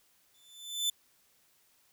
sawtooth tone with exponential growth, 3520 Hz, A7, in tune, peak -23 dBFS, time 0.34-0.9 s, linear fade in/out 5 ms, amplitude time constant 120 ms, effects white hiss -68 dBFS RMS until 1.92 s

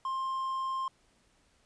triangle tone, 1057 Hz, C6, 17 cents sharp, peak -29 dBFS, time 0.05-0.88 s, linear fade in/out 2 ms, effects pink hiss -68 dBFS RMS until 1.65 s + resampled to 22050 Hz

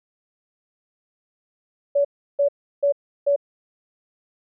sine tone bursts, 568 Hz, C#5, 42 cents sharp, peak -15 dBFS, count 4, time 1.95-3.362 s, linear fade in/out 10 ms, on 98 ms, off 340 ms, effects none

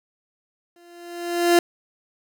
30% pulse tone with exponential growth, 345.9 Hz, F4, 17 cents flat, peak -9 dBFS, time 0.76-1.59 s, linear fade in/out 2 ms, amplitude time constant 180 ms, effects none

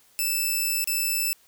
5% pulse tone with dropouts, 2637 Hz, E7, in tune, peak -14 dBFS, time 0.19-1.33 s, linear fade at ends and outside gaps 0 ms, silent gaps 0.842-0.874 s, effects white hiss -59 dBFS RMS until 1.47 s

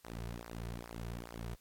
sawtooth tone with flanger, 58 Hz, A#1, 8 cents flat, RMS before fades -44 dBFS, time 0.04-1.55 s, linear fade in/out 5 ms, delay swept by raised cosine 0.28 to 3.78 ms, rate 2.4 Hz, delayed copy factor -0.85, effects white hiss -69 dBFS RMS until 1.6 s + AAC 64 kbps

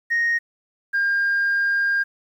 sine tone pair in turn, 1864.7 / 1607.2 Hz, A#6 / G6, 0 / +43 cents, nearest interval minor third, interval 257 cents, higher first, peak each -16 dBFS, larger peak neither, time 0.1-0.39 / 0.93-2.04 s, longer second, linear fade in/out 20 ms, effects tanh soft clip ceiling -15 dBFS + 9-bit

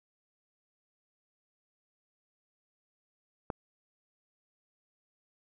click, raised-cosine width 1 ms, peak -19 dBFS, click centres 3.502 s, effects none

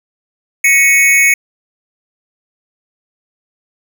square tone with amplitude modulation, 2217 Hz, C#7, in tune, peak -4 dBFS, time 0.64-1.34 s, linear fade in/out 5 ms, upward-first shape sine, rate 297 Hz, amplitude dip 75%, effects none

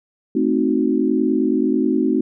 sine chord, A diminished seventh, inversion none, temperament equal, 220 / 261.6 / 311.1 / 370 Hz, A3 / C4 / Eb4 / Gb4, 0 / 0 / 0 / 0 cents, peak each -22 / -19 / -20 / -22 dBFS, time 0.35-2.21 s, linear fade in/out 5 ms, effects none

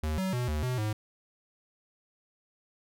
square tone with pitch steps, 77.3 / 188.9 / 123.4 / 75.7 / 126.4 / 107 Hz, D#2 / F#3 / B2 / D#2 / B2 / A2, -11 / +36 / -1 / -47 / +41 / -48 cents, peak -29 dBFS, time 0.03-0.93 s, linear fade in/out 5 ms, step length 150 ms, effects none

